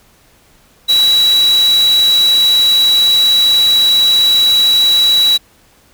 sine tone in noise, 3909 Hz, B7, 19 cents flat, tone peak -7 dBFS, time 0.88-5.38 s, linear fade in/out 20 ms, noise white, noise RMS -23 dBFS, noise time 0.88-5.38 s, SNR +13 dB, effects pink hiss -49 dBFS RMS until 5.93 s

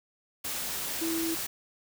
sine tone in noise, 328.3 Hz, E4, 7 cents flat, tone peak -29 dBFS, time 1.01-1.35 s, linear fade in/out 10 ms, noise white, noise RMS -34 dBFS, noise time 0.44-1.47 s, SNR +2 dB, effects none

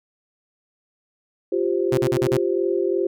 sine chord, F suspended second, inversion none, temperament equal, 349.2 / 392 / 523.3 Hz, F4 / G4 / C5, 0 / 0 / 0 cents, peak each -22 / -22 / -27 dBFS, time 1.52-3.07 s, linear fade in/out 5 ms
sawtooth tone bursts, 130 Hz, C3, 11 cents flat, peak -17 dBFS, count 5, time 1.92-2.373 s, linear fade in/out 5 ms, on 57 ms, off 42 ms
effects none

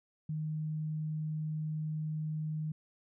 sine tone, 154.9 Hz, D#3, 7 cents flat, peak -33 dBFS, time 0.29-2.72 s, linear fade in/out 5 ms, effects none

